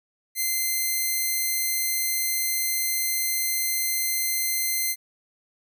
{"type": "tone", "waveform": "5% pulse", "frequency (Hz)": 2075, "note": "C7", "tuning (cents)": -15, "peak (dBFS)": -13, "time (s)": [0.35, 4.96], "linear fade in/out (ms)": 50, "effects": []}